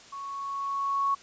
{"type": "tone with level ramp", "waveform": "sine", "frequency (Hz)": 1108.7, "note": "C#6", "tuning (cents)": 0, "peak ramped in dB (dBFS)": [-36, -22], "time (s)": [0.12, 1.15], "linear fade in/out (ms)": 10, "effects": ["white hiss -51 dBFS RMS until 1.22 s", "resampled to 16000 Hz"]}